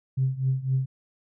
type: tone with tremolo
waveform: sine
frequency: 132 Hz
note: C3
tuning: 16 cents sharp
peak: -18 dBFS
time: 0.17-0.86 s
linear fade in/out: 10 ms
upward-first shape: triangle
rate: 3.9 Hz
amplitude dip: 90%
effects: tanh soft clip ceiling -15 dBFS